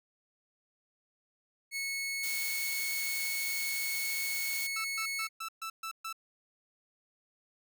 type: tone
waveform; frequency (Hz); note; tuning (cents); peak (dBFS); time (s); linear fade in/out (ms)
sawtooth; 2200; C#7; -14; -30; 1.71-5.29; 50
type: noise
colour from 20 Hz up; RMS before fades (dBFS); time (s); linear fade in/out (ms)
blue; -38; 2.23-4.67; 5
type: tone bursts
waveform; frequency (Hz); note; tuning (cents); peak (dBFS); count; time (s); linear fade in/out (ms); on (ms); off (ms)
sawtooth; 1322; E6; +5; -33; 7; 4.76-6.128; 5; 84; 130
effects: none